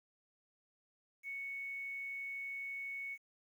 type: tone with quantisation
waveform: sine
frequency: 2217 Hz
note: C#7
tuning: in tune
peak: -40 dBFS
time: 1.23-3.18 s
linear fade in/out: 50 ms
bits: 11
effects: none